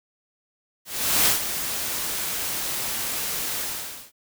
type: noise with ADSR envelope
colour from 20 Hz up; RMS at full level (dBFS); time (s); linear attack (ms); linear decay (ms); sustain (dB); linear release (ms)
white; -18; 0.85-4.12; 420; 120; -10; 530
effects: none